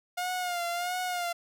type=tone with vibrato; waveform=sawtooth; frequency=710 Hz; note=F5; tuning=28 cents sharp; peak=-26 dBFS; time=0.17-1.33 s; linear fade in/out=10 ms; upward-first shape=sine; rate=1.5 Hz; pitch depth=54 cents each way; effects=none